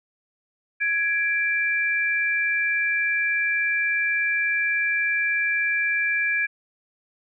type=tone pair together; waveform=sine; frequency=1665.5 / 2349 Hz; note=G#6 / D7; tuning=+4 / 0 cents; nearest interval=tritone; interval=596 cents; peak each=-23 / -23 dBFS; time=0.8-6.47 s; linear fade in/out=20 ms; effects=none